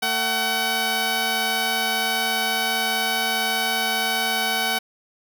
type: tone pair together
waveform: 10% pulse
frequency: 224.5 / 755 Hz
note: A3 / F#5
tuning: +35 / +35 cents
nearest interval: octave + major sixth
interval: 2100 cents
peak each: -21 / -13 dBFS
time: 0.02-4.79 s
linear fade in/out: 10 ms
effects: none